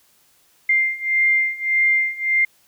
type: beating tone pair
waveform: sine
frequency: 2100 / 2101.7 Hz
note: C7 / C7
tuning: +6 / +7 cents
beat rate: 1.7 Hz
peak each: -20 / -18 dBFS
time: 0.69-2.45 s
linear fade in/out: 5 ms
effects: white hiss -58 dBFS RMS until 2.67 s